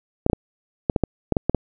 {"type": "clicks", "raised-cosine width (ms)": 2, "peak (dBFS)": -4, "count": 10, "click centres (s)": [0.264, 0.299, 0.332, 0.898, 0.962, 1.037, 1.323, 1.368, 1.496, 1.547], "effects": []}